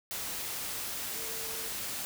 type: tone in noise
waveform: sine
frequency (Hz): 449.9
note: A4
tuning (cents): +39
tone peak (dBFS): -47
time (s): 1.16-1.68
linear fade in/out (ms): 0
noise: white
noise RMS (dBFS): -37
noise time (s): 0.11-2.05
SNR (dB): -13
effects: none